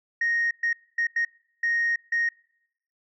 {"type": "tone bursts at uneven times", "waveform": "sine", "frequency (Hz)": 1864.7, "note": "A#6", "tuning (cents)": 0, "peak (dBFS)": -20, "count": 6, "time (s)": [[0.21, 0.51], [0.63, 0.73], [0.98, 1.07], [1.16, 1.25], [1.63, 1.96], [2.12, 2.29]], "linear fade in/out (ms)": 5, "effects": ["noise-tail reverb RT60 0.8 s tail -26 dB re dry", "tanh soft clip ceiling -18 dBFS"]}